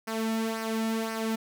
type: tone with flanger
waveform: sawtooth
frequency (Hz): 223.2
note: A3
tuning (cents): +25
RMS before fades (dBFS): -30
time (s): 0.07-1.36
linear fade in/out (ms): 10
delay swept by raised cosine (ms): 0.27 to 1.97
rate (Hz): 1.9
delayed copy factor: -0.6
effects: none